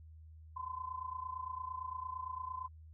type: tone with amplitude modulation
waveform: sine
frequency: 1023 Hz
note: C6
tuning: 39 cents flat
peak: -36 dBFS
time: 0.56-2.68 s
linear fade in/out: 10 ms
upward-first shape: sine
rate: 28.8 Hz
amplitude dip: 80%
effects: added 79 Hz sine -52 dBFS peak until 2.93 s